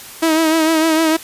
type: tone with vibrato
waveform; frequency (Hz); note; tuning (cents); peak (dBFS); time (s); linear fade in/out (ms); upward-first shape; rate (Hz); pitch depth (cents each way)
sawtooth; 320; D#4; +49; -8; 0.22-1.17; 10; triangle; 6.6; 54
effects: white hiss -35 dBFS RMS until 1.23 s + resampled to 32000 Hz